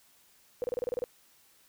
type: tone bursts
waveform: sine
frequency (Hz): 493.9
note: B4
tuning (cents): 0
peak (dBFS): -28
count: 9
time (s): 0.62-1.04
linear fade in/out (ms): 0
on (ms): 20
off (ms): 30
effects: white hiss -63 dBFS RMS until 1.68 s